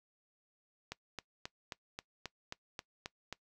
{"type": "click train", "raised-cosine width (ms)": 0.2, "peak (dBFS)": -23, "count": 10, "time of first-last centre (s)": [0.92, 3.326], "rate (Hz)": 3.74, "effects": ["noise-tail reverb RT60 0.1 s tail -21 dB re dry"]}